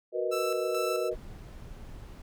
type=chord; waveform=sine; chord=B major seventh; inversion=second; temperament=equal; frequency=370 / 466.2 / 493.9 / 622.3 Hz; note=F#4 / A#4 / B4 / D#5; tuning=0 / 0 / 0 / 0 cents; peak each=-33 dBFS; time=0.12-1.16 s; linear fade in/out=50 ms
type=tone with tremolo; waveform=sawtooth; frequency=1324 Hz; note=E6; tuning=7 cents sharp; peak=-29 dBFS; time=0.31-1.1 s; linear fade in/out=20 ms; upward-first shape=square; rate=2.3 Hz; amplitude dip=50%
type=noise; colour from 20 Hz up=brown; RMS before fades=-44 dBFS; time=1.11-2.22 s; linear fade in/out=5 ms
effects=none